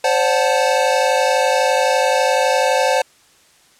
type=chord; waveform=square; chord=D dominant seventh; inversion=third; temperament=equal with one note detuned; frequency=523.3 / 575.2 / 740 / 880 Hz; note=C5 / D5 / F#5 / A5; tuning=0 / -36 / 0 / 0 cents; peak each=-18 / -21 / -21 / -21 dBFS; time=0.04-3.02 s; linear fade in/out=5 ms; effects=white hiss -52 dBFS RMS until 3.79 s + low-pass 9000 Hz 12 dB/octave